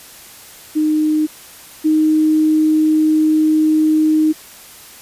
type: tone pair in turn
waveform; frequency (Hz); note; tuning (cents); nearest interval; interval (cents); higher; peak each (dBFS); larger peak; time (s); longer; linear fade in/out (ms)
sine; 307.5 / 310.7; D#4 / D#4; -20 / -2; unison; 18; second; -12 / -10; second; 0.75-1.27 / 1.84-4.33; second; 20
effects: white hiss -39 dBFS RMS until 5.01 s + resampled to 32000 Hz